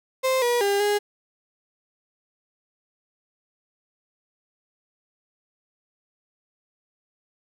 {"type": "tone with pitch steps", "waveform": "35% pulse", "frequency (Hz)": [522, 481.8, 401.7, 412.4], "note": ["C5", "B4", "G4", "G#4"], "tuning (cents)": [-4, -43, 42, -12], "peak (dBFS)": -18, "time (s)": [0.23, 0.99], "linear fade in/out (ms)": 20, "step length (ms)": 190, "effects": []}